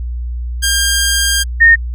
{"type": "tone pair in turn", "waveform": ["10% pulse", "sine"], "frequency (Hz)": [1605, 1838.6], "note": ["G6", "A#6"], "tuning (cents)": [40, -24], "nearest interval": "major second", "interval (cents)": 236, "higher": "second", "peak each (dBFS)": -3, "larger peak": "neither", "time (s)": [[0.62, 1.44], [1.6, 1.76]], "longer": "first", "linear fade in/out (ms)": 20, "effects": ["added 60 Hz sine -18 dBFS peak until 1.94 s"]}